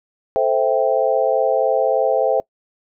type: chord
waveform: sine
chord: A minor seventh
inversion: none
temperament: equal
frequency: 440 / 523.3 / 659.3 / 784 Hz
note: A4 / C5 / E5 / G5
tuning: 0 / 0 / 0 / 0 cents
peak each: -21 / -18 / -19 / -22 dBFS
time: 0.36-2.4 s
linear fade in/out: 0 ms
effects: noise-tail reverb RT60 0.1 s tail -24 dB re dry